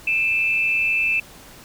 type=tone pair together; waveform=sine; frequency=2405 / 2637 Hz; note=D7 / E7; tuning=+41 / 0 cents; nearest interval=major second; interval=159 cents; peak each=-25 / -18 dBFS; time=0.07-1.2 s; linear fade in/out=5 ms; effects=pink hiss -44 dBFS RMS until 1.64 s